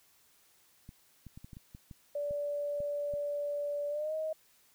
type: clicks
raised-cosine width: 5 ms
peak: -35 dBFS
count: 11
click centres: 0.891 / 1.267 / 1.375 / 1.445 / 1.532 / 1.569 / 1.749 / 1.912 / 2.309 / 2.804 / 3.138 s
type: tone with pitch glide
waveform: sine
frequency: 580 to 628.9 Hz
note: D5 to D#5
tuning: -22 to +18 cents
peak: -32 dBFS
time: 2.15-4.33 s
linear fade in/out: 5 ms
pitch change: +140 cents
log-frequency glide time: 3.89-4.14 s
effects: white hiss -66 dBFS RMS until 4.74 s